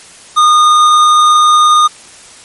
sine tone with tanh clipping, 1224 Hz, D#6, 29 cents flat, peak -6 dBFS, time 0.36-1.88 s, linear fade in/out 20 ms, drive 14 dB, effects white hiss -36 dBFS RMS until 2.44 s + MP3 48 kbps

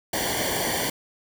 pink noise with comb filter, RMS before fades -26 dBFS, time 0.13-0.9 s, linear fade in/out 5 ms, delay 0.77 ms, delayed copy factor -0.9, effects none

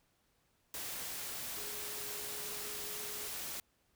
sine tone in noise, 417.7 Hz, G#4, 10 cents sharp, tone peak -52 dBFS, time 1.57-3.28 s, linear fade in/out 2 ms, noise white, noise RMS -42 dBFS, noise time 0.74-3.6 s, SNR -13 dB, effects pink hiss -75 dBFS RMS until 3.95 s

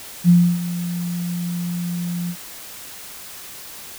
sine tone with ADSR envelope, 174.61 Hz, F3, in tune, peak -7 dBFS, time 0.24-2.36 s, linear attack 50 ms, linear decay 290 ms, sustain -15 dB, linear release 64 ms, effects white hiss -37 dBFS RMS until 3.98 s

